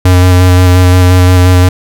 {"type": "tone with vibrato", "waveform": "square", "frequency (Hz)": 90.7, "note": "F#2", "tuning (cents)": -34, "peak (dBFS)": -3, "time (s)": [0.05, 1.69], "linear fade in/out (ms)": 5, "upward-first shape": "square", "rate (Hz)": 5.7, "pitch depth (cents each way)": 14, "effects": []}